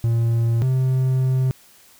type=tone pair in turn; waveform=triangle; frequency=115.8 / 130.2 Hz; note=A#2 / C3; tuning=-11 / -8 cents; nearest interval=major second; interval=203 cents; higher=second; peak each=-14 dBFS; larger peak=neither; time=0.04-0.62 / 0.62-1.51 s; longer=second; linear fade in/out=0 ms; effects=white hiss -51 dBFS RMS until 1.99 s